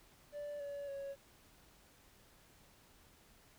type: tone with pitch steps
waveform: triangle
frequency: 584 / 569 / 554.4 Hz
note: D5 / C#5 / C#5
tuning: -10 / +45 / 0 cents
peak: -39 dBFS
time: 0.32-1.16 s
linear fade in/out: 50 ms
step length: 280 ms
effects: tanh soft clip ceiling -35 dBFS + pink hiss -65 dBFS RMS until 3.58 s